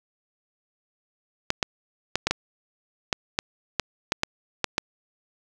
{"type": "clicks", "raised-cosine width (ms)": 0.2, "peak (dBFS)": -4, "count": 12, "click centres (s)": [1.504, 1.628, 2.156, 2.27, 2.31, 3.128, 3.389, 3.797, 4.121, 4.234, 4.643, 4.781], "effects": []}